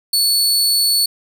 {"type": "tone", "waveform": "sawtooth", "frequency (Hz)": 4435, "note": "C#8", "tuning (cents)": 0, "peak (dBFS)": -10, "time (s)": [0.13, 1.06], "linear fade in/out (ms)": 5, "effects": []}